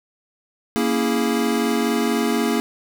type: chord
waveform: square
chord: A# half-diminished seventh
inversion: none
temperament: equal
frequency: 233.1 / 277.2 / 329.6 / 415.3 Hz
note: A#3 / C#4 / E4 / G#4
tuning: 0 / 0 / 0 / 0 cents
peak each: -22 / -26 / -27 / -25 dBFS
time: 0.76-2.6 s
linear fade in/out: 0 ms
effects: none